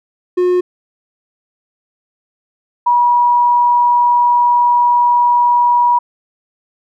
triangle / sine tone pair in turn, 360 / 965.5 Hz, F#4 / B5, -47 / -39 cents, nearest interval octave + perfect fourth, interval 1708 cents, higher second, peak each -8 dBFS, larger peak neither, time 0.37-0.61 / 2.86-5.99 s, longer second, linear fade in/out 10 ms, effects none

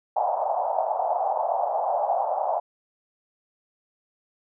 white band-pass noise, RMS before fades -25 dBFS, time 0.16-2.6 s, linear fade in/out 10 ms, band 630 to 840 Hz, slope 48 dB/octave, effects none

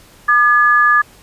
sine tone pair together, 1205 / 1700 Hz, D6 / G#6, +44 / +40 cents, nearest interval tritone, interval 596 cents, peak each -11 dBFS, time 0.28-1.02 s, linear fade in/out 10 ms, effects pink hiss -45 dBFS RMS until 1.22 s + resampled to 32000 Hz

